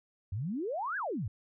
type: exponential two-way sweep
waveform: sine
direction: up then down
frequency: 87.31 to 1710 to 87.31 Hz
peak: -32 dBFS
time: 0.32-1.28 s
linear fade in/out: 5 ms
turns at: 0.97 s
effects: none